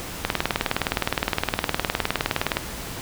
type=click train; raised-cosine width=0.3 ms; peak=-4 dBFS; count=46; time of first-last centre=0.25-2.57 s; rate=19.4 Hz; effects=pink hiss -34 dBFS RMS until 3.01 s